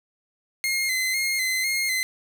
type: tone with vibrato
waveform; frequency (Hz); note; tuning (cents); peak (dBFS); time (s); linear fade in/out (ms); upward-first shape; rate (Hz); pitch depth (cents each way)
sawtooth; 2093; C7; 0; -19; 0.64-2.03; 0; square; 2; 37
effects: none